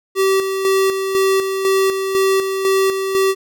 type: tone with tremolo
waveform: square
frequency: 385.5 Hz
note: G4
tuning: 29 cents flat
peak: -13 dBFS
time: 0.15-3.35 s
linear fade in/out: 50 ms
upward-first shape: square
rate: 2 Hz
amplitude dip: 50%
effects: none